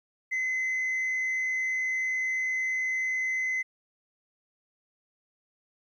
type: tone with frequency modulation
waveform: sine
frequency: 2043 Hz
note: C7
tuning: 42 cents flat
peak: -24 dBFS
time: 0.31-3.63 s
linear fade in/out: 20 ms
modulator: 69 Hz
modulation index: 0.42
effects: tanh soft clip ceiling -25 dBFS + 11-bit

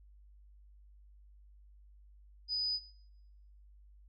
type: tone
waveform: sine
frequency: 4978 Hz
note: D#8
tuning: in tune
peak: -31 dBFS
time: 2.48-2.8 s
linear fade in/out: 50 ms
effects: noise-tail reverb RT60 0.9 s tail -20 dB re dry + added 50 Hz sine -56 dBFS peak until 4.08 s

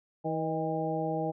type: harmonic tone with a mistuned harmonic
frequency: 160.6 Hz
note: E3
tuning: 45 cents flat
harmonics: 1 / 2 / 3 / 4 / 5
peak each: -35 / -35 / -35 / -35 / -35 dBFS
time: 0.24-1.32 s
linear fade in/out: 20 ms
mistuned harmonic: 4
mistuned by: -46 cents
effects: none

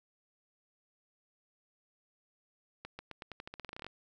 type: accelerating click train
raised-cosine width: 0.3 ms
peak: -27 dBFS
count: 17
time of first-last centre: 2.85-3.866 s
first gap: 140 ms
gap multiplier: 0.88
effects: none

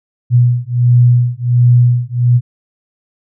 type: beating tone pair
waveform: sine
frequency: 121.3 / 122.7 Hz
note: B2 / B2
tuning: -31 / -11 cents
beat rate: 1.4 Hz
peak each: -10 dBFS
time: 0.3-2.41 s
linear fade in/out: 50 ms
effects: none

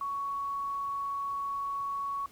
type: tone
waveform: sine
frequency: 1116 Hz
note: C#6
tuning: 11 cents sharp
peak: -31 dBFS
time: 0.01-2.26 s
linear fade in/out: 2 ms
effects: pink hiss -58 dBFS RMS until 2.31 s

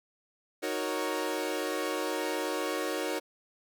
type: chord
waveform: sawtooth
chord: D# minor seventh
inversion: none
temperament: equal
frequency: 311.1 / 370 / 466.2 / 554.4 Hz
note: D#4 / F#4 / A#4 / C#5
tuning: 0 / 0 / 0 / 0 cents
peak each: -32 dBFS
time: 0.62-3.2 s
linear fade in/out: 20 ms
effects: none

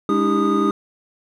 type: tone cluster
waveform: triangle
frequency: 205.2 / 290.4 / 320.5 / 397.5 / 1235 Hz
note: G#3 / D4 / E4 / G4 / D#6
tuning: -21 / -19 / -49 / +24 / -13 cents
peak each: -20 dBFS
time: 0.09-0.71 s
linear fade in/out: 2 ms
effects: none

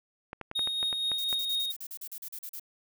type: clicks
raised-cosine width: 0.5 ms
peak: -23 dBFS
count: 9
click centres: 0.331 / 0.413 / 0.514 / 0.593 / 0.674 / 0.829 / 0.928 / 1.117 / 1.328 s
type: tone with tremolo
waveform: triangle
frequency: 3729 Hz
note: A#7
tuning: in tune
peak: -25 dBFS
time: 0.55-1.72 s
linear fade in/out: 10 ms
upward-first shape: sine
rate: 4.2 Hz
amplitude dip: 35%
type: noise bursts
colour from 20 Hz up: violet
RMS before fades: -40 dBFS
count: 14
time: 1.18-2.597 s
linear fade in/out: 5 ms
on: 65 ms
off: 39 ms
effects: none

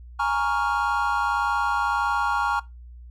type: chord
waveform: triangle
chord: Bb minor seventh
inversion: third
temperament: equal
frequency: 830.6 / 932.3 / 1108.7 / 1396.9 Hz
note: Ab5 / Bb5 / Db6 / F6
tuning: 0 / 0 / 0 / 0 cents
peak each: -25 dBFS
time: 0.19-2.6 s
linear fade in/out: 10 ms
effects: noise-tail reverb RT60 0.2 s tail -19 dB re dry + added 60 Hz sine -40 dBFS peak until 3.1 s

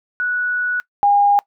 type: tone pair in turn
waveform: sine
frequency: 1472 / 811.9 Hz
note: F#6 / G#5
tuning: -9 / -39 cents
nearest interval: minor seventh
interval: 1030 cents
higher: first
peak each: -17 / -10 dBFS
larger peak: second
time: 0.2-0.8 / 1.03-1.39 s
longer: first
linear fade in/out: 0 ms
effects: noise-tail reverb RT60 0.1 s tail -22 dB re dry

